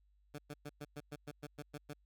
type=tone bursts; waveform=15% pulse; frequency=146.83 Hz; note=D3; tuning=in tune; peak=-37 dBFS; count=11; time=0.34-1.935 s; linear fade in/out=10 ms; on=45 ms; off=110 ms; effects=added 50 Hz sine -68 dBFS peak until 2.05 s